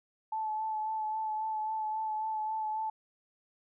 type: tone with vibrato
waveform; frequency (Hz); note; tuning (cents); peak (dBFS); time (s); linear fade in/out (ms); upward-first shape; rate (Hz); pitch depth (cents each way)
sine; 869; A5; -22; -31; 0.32-2.9; 5; sine; 3.7; 20
effects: none